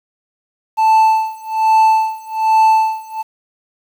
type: tone with tremolo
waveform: triangle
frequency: 880 Hz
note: A5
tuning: in tune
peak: -5 dBFS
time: 0.77-3.23 s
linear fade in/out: 20 ms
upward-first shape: sine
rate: 1.2 Hz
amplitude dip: 95%
effects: 7-bit